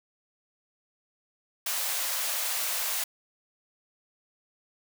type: high-pass noise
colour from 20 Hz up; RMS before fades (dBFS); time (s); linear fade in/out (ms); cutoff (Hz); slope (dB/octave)
white; -30; 1.66-3.04; 5; 520; 48
effects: none